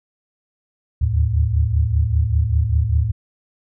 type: tone cluster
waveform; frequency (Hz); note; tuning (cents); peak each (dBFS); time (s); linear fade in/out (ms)
sine; 73.8 / 78.9 / 109.1; D2 / D#2 / A2; +9 / +25 / -14; -19; 1.01-3.12; 10
effects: none